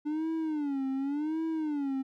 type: tone with vibrato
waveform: triangle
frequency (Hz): 293.7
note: D4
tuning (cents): 0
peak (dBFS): -27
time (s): 0.05-2.03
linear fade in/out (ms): 20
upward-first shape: sine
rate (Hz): 0.89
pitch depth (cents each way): 170
effects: none